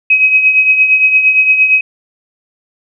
sine tone with tremolo, 2538 Hz, D#7, 34 cents sharp, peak -3 dBFS, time 0.1-1.81 s, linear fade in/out 5 ms, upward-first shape triangle, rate 8.7 Hz, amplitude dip 65%, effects none

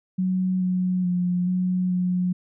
sine tone with pitch steps, 185.3 / 183 / 178.5 / 182.7 / 180.8 Hz, F#3 / F#3 / F3 / F#3 / F#3, +3 / -19 / +38 / -22 / -40 cents, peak -20 dBFS, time 0.18-2.33 s, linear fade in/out 10 ms, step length 430 ms, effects none

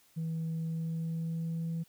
sine tone with pitch glide, 162.4 to 165.14 Hz, E3 to E3, -26 to +3 cents, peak -30 dBFS, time 0.16-1.84 s, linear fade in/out 20 ms, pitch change +29 cents, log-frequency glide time 0.55-1.72 s, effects tanh soft clip ceiling -30 dBFS + white hiss -65 dBFS RMS until 1.88 s

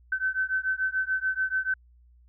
sine beating tone pair, 1526 / 1532.9 Hz, G6 / G6, -47 / -39 cents, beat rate 6.9 Hz, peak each -28 dBFS, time 0.12-1.74 s, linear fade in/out 5 ms, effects added 60 Hz sine -54 dBFS peak until 2.28 s

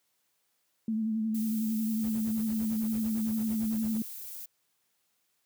sine tone with vibrato, 220 Hz, A3, in tune, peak -27 dBFS, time 0.88-4.02 s, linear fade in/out 2 ms, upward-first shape sine, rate 11 Hz, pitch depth 38 cents each way
violet noise, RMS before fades -42 dBFS, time 1.34-4.46 s, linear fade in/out 10 ms
brown noise with tremolo, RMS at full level -40 dBFS, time 2.03-3.98 s, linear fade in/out 10 ms, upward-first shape sine, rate 8.9 Hz, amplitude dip 100%
effects white hiss -75 dBFS RMS until 5.45 s + high-pass 100 Hz 12 dB/octave

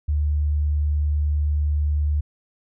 sine tone, 74.2 Hz, D2, 18 cents sharp, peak -18 dBFS, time 0.08-2.21 s, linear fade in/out 10 ms, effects none

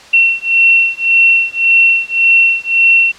sine beating tone pair, 2715 / 2716.8 Hz, F7 / F7, -50 / -48 cents, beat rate 1.8 Hz, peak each -10 dBFS, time 0.13-3.12 s, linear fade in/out 10 ms, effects white hiss -37 dBFS RMS until 3.18 s + low-pass 5000 Hz 12 dB/octave

